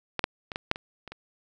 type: clicks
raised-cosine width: 0.3 ms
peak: -11 / -6 / -19 / -14 / -6 / -21 / -25 / -24 dBFS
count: 8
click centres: 0.193 / 0.241 / 0.518 / 0.559 / 0.714 / 0.759 / 1.077 / 1.12 s
effects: none